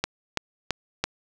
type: click train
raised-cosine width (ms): 0.2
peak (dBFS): -6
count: 4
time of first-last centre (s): 0.04-1.04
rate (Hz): 3
effects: none